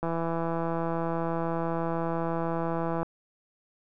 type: click train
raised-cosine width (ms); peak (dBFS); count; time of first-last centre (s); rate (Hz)
1; -17; 499; 0.03-3.03; 166
effects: none